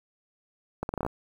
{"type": "accelerating click train", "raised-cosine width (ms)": 1, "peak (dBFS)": -16, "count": 8, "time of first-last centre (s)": [0.83, 1.065], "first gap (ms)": 61, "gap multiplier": 0.79, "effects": ["8-bit"]}